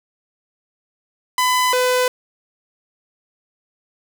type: tone pair in turn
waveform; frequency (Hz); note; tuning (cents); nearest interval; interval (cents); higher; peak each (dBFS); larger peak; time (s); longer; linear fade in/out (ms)
sawtooth; 1005 / 502.5; B5 / B4; +30 / +30; octave; 1200; first; -11; neither; 1.38-1.73 / 1.73-2.08; neither; 2
effects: none